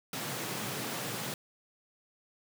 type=high-pass noise; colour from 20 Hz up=pink; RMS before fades=-37 dBFS; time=0.13-1.34 s; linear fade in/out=2 ms; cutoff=110 Hz; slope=96 dB/octave; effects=none